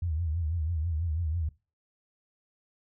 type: tone with vibrato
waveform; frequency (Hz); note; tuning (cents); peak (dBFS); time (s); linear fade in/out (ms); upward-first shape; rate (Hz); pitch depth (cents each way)
sine; 81.4; E2; -21; -27; 0.02-1.49; 5; triangle; 6.1; 160
effects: noise-tail reverb RT60 0.3 s tail -20 dB re dry